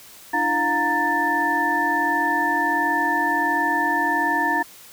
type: tone cluster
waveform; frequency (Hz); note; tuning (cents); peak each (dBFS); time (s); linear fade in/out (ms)
sine; 295.9 / 337.3 / 710 / 927 / 1767; D4 / E4 / F5 / A#5 / A6; +13 / +40 / +28 / -10 / +7; -28 / -30 / -28 / -22 / -22; 0.33-4.63; 10
effects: white hiss -45 dBFS RMS until 4.92 s